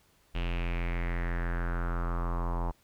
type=tone with low-pass filter sweep; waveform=square; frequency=43.07 Hz; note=F1; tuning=23 cents flat; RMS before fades=-31 dBFS; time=0.34-2.72 s; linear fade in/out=20 ms; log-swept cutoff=2900 to 930 Hz; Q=4.6; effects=pink hiss -66 dBFS RMS until 2.83 s